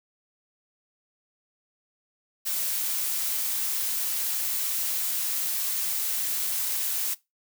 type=noise; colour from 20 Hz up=blue; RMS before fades=-28 dBFS; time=2.45-7.15 s; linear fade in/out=20 ms; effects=noise-tail reverb RT60 0.2 s tail -20 dB re dry